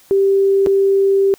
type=tone with dropouts; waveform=sine; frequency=392 Hz; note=G4; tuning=in tune; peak=-10 dBFS; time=0.11-1.34 s; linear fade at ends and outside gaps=0 ms; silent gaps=0.662-0.67 s; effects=white hiss -49 dBFS RMS until 1.38 s